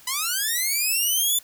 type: linear sweep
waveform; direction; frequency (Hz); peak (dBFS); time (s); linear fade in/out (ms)
5% pulse; up; 980 to 3533; -12; 0.07-1.39; 5
effects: white hiss -50 dBFS RMS until 1.43 s